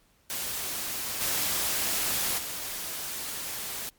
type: noise with level steps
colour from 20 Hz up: white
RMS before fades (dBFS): -33 / -28 / -35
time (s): 0.3-3.89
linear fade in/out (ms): 0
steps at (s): 1.2 / 2.37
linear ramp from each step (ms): 20
effects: pink hiss -65 dBFS RMS until 3.98 s + MP3 96 kbps